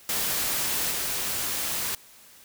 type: noise with level steps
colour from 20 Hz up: white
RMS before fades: -27 / -29 dBFS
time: 0.09-1.95 s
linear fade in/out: 2 ms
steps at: 0.9 s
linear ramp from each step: 20 ms
effects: white hiss -52 dBFS RMS until 2.44 s